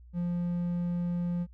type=tone; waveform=triangle; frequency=174.61 Hz; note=F3; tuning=in tune; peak=-26 dBFS; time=0.13-1.47 s; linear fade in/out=50 ms; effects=added 60 Hz sine -49 dBFS peak until 1.53 s